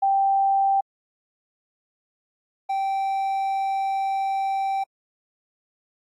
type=tone pair in turn; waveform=sine / triangle; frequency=784 / 779 Hz; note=G5 / G5; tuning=0 / -11 cents; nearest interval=unison; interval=11 cents; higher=first; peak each=-17 / -20 dBFS; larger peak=first; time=0.02-0.81 / 2.69-4.84 s; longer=second; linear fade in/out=10 ms; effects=AAC 64 kbps